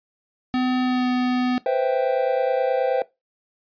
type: tone with pitch glide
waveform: square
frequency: 253.6 to 250.4 Hz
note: B3 to B3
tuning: +46 to +24 cents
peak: -20 dBFS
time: 0.54-1.58 s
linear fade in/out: 0 ms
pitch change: -22 cents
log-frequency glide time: 0.82-1.08 s
type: chord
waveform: triangle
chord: C major seventh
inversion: third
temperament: equal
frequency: 493.9 / 523.3 / 659.3 / 784 Hz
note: B4 / C5 / E5 / G5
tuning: 0 / 0 / 0 / 0 cents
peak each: -23 / -20 / -24 / -24 dBFS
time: 1.66-3.02 s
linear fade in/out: 2 ms
effects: noise-tail reverb RT60 0.2 s tail -19 dB re dry + resampled to 11025 Hz